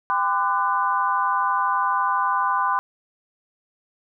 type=tone cluster; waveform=sine; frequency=795 / 1017 / 1189 / 1491 Hz; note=G5 / C6 / D6 / F#6; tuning=+24 / -50 / +21 / +13 cents; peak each=-27 / -21 / -25 / -28 dBFS; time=0.1-2.79 s; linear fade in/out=0 ms; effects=none